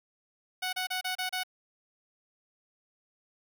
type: tone bursts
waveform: 10% pulse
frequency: 740 Hz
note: F#5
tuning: in tune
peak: -22 dBFS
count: 6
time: 0.62-1.435 s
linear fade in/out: 10 ms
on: 110 ms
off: 31 ms
effects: none